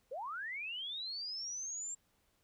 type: linear sweep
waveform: sine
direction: up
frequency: 466.2 to 7470 Hz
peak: -39 dBFS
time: 0.11-1.95 s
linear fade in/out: 10 ms
effects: pink hiss -75 dBFS RMS until 2.43 s